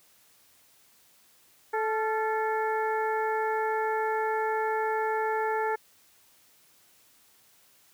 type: harmonic tone with a mistuned harmonic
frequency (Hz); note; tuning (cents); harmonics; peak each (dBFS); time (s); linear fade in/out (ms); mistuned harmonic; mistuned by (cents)
436.8; A4; -13; 1 / 2 / 3 / 4 / 5; -29 / -29 / -36 / -35 / -43; 1.73-5.76; 10; 3; +76
effects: white hiss -61 dBFS RMS until 7.93 s + high-pass 60 Hz 12 dB/octave